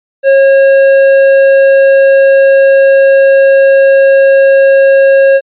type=tone with tanh clipping; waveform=triangle; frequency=544 Hz; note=C#5; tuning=33 cents flat; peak=-4 dBFS; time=0.23-5.41 s; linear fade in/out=50 ms; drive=14 dB; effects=resampled to 8000 Hz